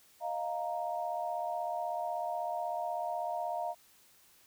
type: chord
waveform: sine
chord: Eb suspended second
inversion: none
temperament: equal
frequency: 622.3 / 698.5 / 932.3 Hz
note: Eb5 / F5 / Bb5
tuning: 0 / 0 / 0 cents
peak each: -39 / -35 / -39 dBFS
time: 0.2-3.75 s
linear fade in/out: 50 ms
effects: white hiss -63 dBFS RMS until 4.46 s